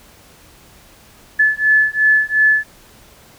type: beating tone pair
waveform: sine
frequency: 1728 / 1730.8 Hz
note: A6 / A6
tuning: -32 / -29 cents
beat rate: 2.8 Hz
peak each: -14 dBFS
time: 1.39-2.64 s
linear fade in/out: 10 ms
effects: pink hiss -46 dBFS RMS until 3.38 s